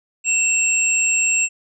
sine tone pair together, 2678 / 7575 Hz, E7 / A#8, +27 / +27 cents, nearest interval octave + tritone, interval 1800 cents, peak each -18 / -18 dBFS, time 0.24-1.49 s, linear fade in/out 50 ms, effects none

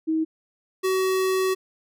sine / square tone pair in turn, 318.3 / 377 Hz, D#4 / F#4, +39 / +32 cents, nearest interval minor third, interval 293 cents, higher second, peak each -20 / -21 dBFS, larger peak first, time 0.07-0.25 / 0.83-1.55 s, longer second, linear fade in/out 20 ms, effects none

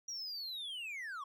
triangle linear sweep, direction down, 5770 to 1065 Hz, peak -39 dBFS, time 0.08-1.24 s, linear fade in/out 5 ms, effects none

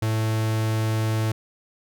45% pulse tone, 110 Hz, A2, in tune, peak -21 dBFS, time 0.02-1.32 s, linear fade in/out 5 ms, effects none

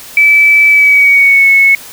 sine tone with pitch glide, 2308 to 2199 Hz, D7 to C#7, -31 to -14 cents, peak -3 dBFS, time 0.17-1.75 s, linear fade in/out 2 ms, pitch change -83 cents, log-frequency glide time 0.68-1.49 s, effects white hiss -31 dBFS RMS until 1.92 s

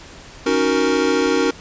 square chord, D# minor seventh, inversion third, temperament equal, 277.2 / 311.1 / 370 / 466.2 Hz, C#4 / D#4 / F#4 / A#4, 0 / 0 / 0 / 0 cents, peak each -22 / -23 / -22 / -20 dBFS, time 0.46-1.51 s, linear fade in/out 5 ms, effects pink hiss -40 dBFS RMS until 1.6 s + resampled to 16000 Hz

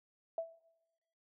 sine tone with exponential decay, 659.3 Hz, E5, in tune, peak -31 dBFS, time 0.38-0.61 s, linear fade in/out 2 ms, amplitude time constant 48 ms, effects noise-tail reverb RT60 1.0 s tail -21 dB re dry

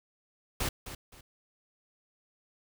pink noise with echo, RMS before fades -31 dBFS, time 0.6-0.69 s, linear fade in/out 5 ms, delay 260 ms, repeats 2, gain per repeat -11 dB, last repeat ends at 1.21 s, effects none

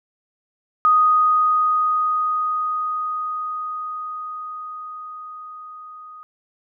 sine tone with level ramp, 1244.5 Hz, D#6, in tune, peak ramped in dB -11 to -37 dBFS, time 0.85-6.23 s, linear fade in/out 0 ms, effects none

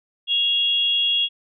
sine tone pair together, 2795 / 3324 Hz, F7 / G#7, +1 / +1 cents, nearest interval minor third, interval 300 cents, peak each -24 / -18 dBFS, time 0.27-1.29 s, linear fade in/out 50 ms, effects none

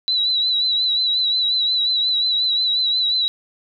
sine tone with vibrato, 3951 Hz, B7, in tune, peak -16 dBFS, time 0.08-3.28 s, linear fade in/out 0 ms, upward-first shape triangle, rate 5.6 Hz, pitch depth 59 cents each way, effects none

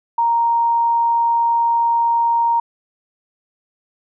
sine tone, 932.3 Hz, A#5, in tune, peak -13 dBFS, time 0.18-2.6 s, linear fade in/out 5 ms, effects none

